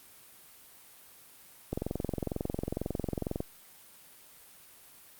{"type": "click train", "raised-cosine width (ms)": 2, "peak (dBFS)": -18, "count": 38, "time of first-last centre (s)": [1.73, 3.404], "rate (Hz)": 22.1, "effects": ["white hiss -55 dBFS RMS until 5.19 s", "Opus 32 kbps"]}